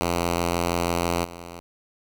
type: tone with level steps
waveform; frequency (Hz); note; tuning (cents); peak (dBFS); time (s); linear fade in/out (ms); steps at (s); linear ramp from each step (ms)
5% pulse; 86.1; F2; -24; -11 / -26; 0.01-1.6; 0; 1.24; 5
effects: none